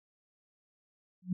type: tone with exponential growth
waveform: sine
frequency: 182 Hz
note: F#3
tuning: 28 cents flat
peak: -25 dBFS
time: 1.22-1.33 s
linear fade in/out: 5 ms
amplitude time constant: 23 ms
effects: none

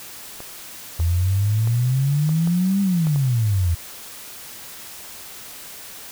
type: clicks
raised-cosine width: 1 ms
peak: -21 dBFS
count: 7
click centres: 0.404 / 1 / 1.674 / 2.292 / 2.474 / 3.07 / 3.16 s
type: exponential two-way sweep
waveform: sine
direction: up then down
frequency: 81.3 to 200.9 to 81.3 Hz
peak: -16 dBFS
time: 0.99-3.75 s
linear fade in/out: 10 ms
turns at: 2.81 s
effects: white hiss -38 dBFS RMS until 6.11 s

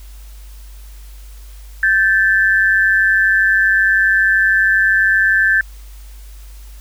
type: tone pair together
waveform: sine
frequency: 1557 / 1749.6 Hz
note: G6 / A6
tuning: -12 / -10 cents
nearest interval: major second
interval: 202 cents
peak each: -13 dBFS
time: 1.83-5.61 s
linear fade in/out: 2 ms
effects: added 50 Hz sine -33 dBFS peak until 6.8 s + white hiss -47 dBFS RMS until 6.8 s

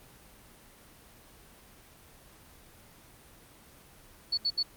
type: tone bursts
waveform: sine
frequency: 4435 Hz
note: C#8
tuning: in tune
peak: -25 dBFS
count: 3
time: 4.32-4.63 s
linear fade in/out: 10 ms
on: 56 ms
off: 71 ms
effects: pink hiss -55 dBFS RMS until 4.76 s + Opus 24 kbps

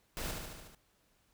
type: noise with echo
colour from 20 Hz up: pink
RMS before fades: -39 dBFS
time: 0.17-0.31 s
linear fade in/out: 0 ms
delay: 73 ms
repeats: 6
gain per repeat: -3 dB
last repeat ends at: 0.748 s
effects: pink hiss -72 dBFS RMS until 1.33 s

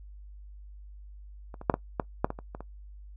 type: clicks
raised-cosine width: 1 ms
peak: -29 / -27 / -6 / -12 / -12 / -9 / -19 / -27 / -24 / -26 dBFS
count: 10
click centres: 1.542 / 1.614 / 1.698 / 1.741 / 1.998 / 2.245 / 2.304 / 2.389 / 2.549 / 2.606 s
effects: noise-tail reverb RT60 0.1 s tail -20 dB re dry + added 50 Hz sine -44 dBFS peak until 3.16 s

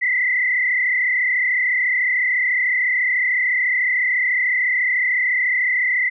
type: tone with frequency modulation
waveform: sine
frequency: 2010 Hz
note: B6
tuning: 30 cents sharp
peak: -16 dBFS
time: 0.01-6.1 s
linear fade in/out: 20 ms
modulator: 33.9 Hz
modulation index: 2.1
effects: none

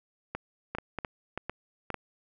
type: clicks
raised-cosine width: 0.5 ms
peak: -18 dBFS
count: 9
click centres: 0.35 / 0.75 / 0.785 / 0.987 / 1.048 / 1.376 / 1.496 / 1.903 / 1.943 s
effects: none

